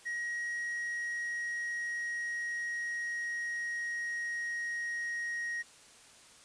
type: tone with pitch glide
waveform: triangle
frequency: 1895 to 1881.9 Hz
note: A#6 to A#6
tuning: +28 to +16 cents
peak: -32 dBFS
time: 0.05-5.63 s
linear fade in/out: 20 ms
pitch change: -12 cents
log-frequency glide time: 0.63-4.72 s
effects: white hiss -57 dBFS RMS until 6.44 s + resampled to 22050 Hz